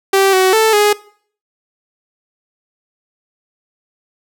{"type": "tone with pitch steps", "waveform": "sawtooth", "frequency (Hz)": [389, 375.2, 441.1, 415.9], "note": ["G4", "F#4", "A4", "G#4"], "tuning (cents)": [-13, 24, 4, 2], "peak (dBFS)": -5, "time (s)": [0.13, 0.93], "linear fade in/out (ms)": 5, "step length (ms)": 200, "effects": ["noise-tail reverb RT60 0.5 s tail -20 dB re dry"]}